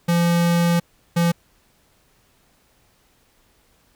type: tone pair in turn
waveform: square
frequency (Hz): 171.3 / 170.58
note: F3 / F3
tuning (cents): -33 / -40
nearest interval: unison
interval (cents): 7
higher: first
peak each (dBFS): -16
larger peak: neither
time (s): 0.08-0.8 / 1.16-1.32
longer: first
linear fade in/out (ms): 10
effects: pink hiss -60 dBFS RMS until 3.95 s